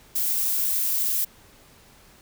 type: noise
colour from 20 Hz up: violet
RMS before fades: -24 dBFS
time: 0.15-1.25 s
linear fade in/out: 10 ms
effects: pink hiss -53 dBFS RMS until 2.21 s